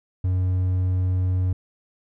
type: tone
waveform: triangle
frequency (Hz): 92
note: F#2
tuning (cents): -9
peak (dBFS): -17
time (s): 0.24-1.53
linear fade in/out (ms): 5
effects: none

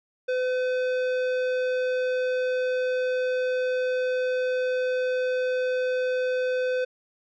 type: tone with tanh clipping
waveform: sine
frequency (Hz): 507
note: B4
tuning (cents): +45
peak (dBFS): -25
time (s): 0.28-6.85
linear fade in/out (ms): 10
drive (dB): 14
effects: none

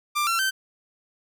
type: tone with pitch steps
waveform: sawtooth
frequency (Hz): 1187 / 1355.7 / 1548.3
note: D6 / E6 / G6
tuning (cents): +18 / +48 / -22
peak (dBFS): -18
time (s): 0.15-0.51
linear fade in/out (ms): 20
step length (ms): 120
effects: none

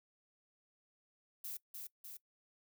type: noise with echo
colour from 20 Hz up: violet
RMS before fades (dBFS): -44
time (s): 1.44-1.57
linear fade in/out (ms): 5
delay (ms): 300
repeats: 2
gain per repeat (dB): -3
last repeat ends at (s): 2.17
effects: noise-tail reverb RT60 0.1 s tail -20 dB re dry

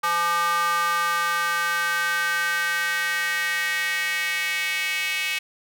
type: tone with high-pass filter sweep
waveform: square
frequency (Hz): 171.4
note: F3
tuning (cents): -32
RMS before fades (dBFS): -24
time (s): 0.03-5.39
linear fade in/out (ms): 10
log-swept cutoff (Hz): 1100 to 2400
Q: 4
effects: none

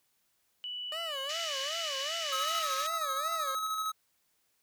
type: tone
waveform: sine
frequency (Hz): 2960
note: F#7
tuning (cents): 0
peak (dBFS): -36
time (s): 0.64-2.62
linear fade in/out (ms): 0
type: tone with vibrato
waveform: 20% pulse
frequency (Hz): 601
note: D5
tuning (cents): +40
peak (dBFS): -33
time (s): 0.92-3.55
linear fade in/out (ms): 2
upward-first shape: sine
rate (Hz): 2.6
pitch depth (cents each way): 200
type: band-pass noise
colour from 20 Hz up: white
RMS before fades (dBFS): -40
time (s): 1.29-2.87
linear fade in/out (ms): 5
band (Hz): 1700 to 6800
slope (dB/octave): 48
type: tone with tremolo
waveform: square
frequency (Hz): 1282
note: E6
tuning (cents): -49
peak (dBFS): -31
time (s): 2.32-3.92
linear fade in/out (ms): 10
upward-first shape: square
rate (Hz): 13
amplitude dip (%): 30
effects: white hiss -74 dBFS RMS until 4.62 s

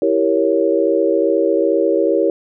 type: chord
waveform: sine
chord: E diminished seventh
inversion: none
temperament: equal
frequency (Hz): 329.6 / 392 / 466.2 / 554.4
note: E4 / G4 / Bb4 / Db5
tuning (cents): 0 / 0 / 0 / 0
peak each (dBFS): -18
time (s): 0.02-2.3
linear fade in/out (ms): 2
effects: none

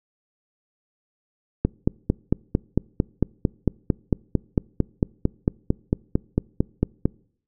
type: click train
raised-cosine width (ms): 3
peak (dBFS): -5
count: 25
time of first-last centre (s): 1.65-7.055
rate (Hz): 4.44
effects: noise-tail reverb RT60 0.6 s tail -26 dB re dry

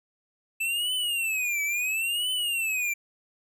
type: tone with vibrato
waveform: square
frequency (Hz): 2637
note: E7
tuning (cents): 0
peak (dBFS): -26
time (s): 0.6-2.94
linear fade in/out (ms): 10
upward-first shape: triangle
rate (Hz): 0.73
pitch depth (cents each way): 250
effects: none

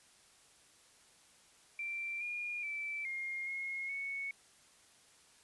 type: tone with pitch steps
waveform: sine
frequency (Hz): 2353 / 2424 / 2324 / 2130 / 2158 / 2214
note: D7 / D#7 / D7 / C7 / C#7 / C#7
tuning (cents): +3 / -46 / -19 / +30 / -47 / -3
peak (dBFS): -37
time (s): 1.79-4.31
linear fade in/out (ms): 2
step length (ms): 420
effects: white hiss -64 dBFS RMS until 5.43 s + resampled to 24000 Hz

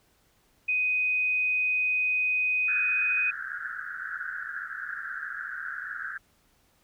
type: tone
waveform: sine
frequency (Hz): 2500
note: D#7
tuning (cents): +8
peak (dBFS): -23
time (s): 0.68-3.31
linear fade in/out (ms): 10
type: band-pass noise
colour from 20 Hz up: pink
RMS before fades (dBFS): -36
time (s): 2.68-6.18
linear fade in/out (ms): 5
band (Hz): 1400 to 1700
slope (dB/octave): 96
effects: pink hiss -66 dBFS RMS until 6.83 s

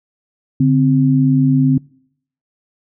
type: tone pair together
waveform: sine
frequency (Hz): 143.71 / 261.6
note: D3 / C4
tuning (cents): -37 / 0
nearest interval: minor seventh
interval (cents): 1037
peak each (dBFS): -12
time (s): 0.6-1.78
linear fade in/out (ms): 5
effects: noise-tail reverb RT60 0.7 s tail -26 dB re dry

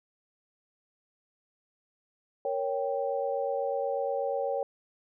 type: chord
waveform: sine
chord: G diminished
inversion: first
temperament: equal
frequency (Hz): 466.2 / 554.4 / 784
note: Bb4 / Db5 / G5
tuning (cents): 0 / 0 / 0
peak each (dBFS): -33 / -30 / -34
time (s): 2.45-4.63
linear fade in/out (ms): 2
effects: none

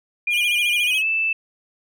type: tone with pitch glide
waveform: sine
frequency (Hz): 2421 to 2640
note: D#7 to E7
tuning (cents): -48 to +2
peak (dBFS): -18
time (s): 0.27-1.33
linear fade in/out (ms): 5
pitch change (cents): +150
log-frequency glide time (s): 0.82-1.07
type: tone with vibrato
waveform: 45% pulse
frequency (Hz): 3087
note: G7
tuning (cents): -27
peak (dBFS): -23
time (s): 0.3-1.03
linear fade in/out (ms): 50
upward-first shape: sine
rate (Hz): 14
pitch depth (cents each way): 130
effects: none

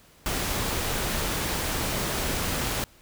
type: noise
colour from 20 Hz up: pink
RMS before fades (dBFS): -28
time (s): 0.26-2.84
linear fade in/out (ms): 0
effects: pink hiss -56 dBFS RMS until 3.01 s

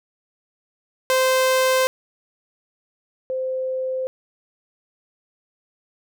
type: tone pair in turn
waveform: sawtooth / sine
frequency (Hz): 519 / 519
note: C5 / C5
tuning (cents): -14 / -14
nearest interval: unison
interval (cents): 0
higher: neither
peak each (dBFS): -12 / -22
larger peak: first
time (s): 1.1-1.87 / 3.3-4.07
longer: neither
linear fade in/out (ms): 0
effects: none

